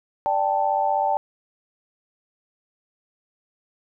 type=chord; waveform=sine; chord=D suspended fourth; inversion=none; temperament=equal; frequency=587.3 / 784 / 880 Hz; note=D5 / G5 / A5; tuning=0 / 0 / 0 cents; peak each=-26 / -22 / -23 dBFS; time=0.26-1.17 s; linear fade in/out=0 ms; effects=none